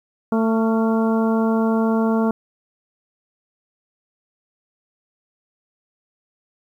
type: harmonic tone with a mistuned harmonic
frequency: 223.5 Hz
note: A3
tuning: 27 cents sharp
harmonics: 1 / 2 / 3 / 4 / 5 / 6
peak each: -17 / -23 / -27 / -29 / -31 / -33 dBFS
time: 0.32-2.31 s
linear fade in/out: 2 ms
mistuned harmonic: 6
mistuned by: +51 cents
effects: 9-bit